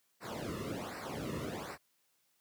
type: noise with flanger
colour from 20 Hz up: brown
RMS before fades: -40 dBFS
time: 0.2-1.78 s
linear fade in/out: 50 ms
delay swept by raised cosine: 0.3 to 1.3 ms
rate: 1.3 Hz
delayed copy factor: -1
effects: white hiss -75 dBFS RMS until 2.4 s + high-pass 100 Hz 12 dB/octave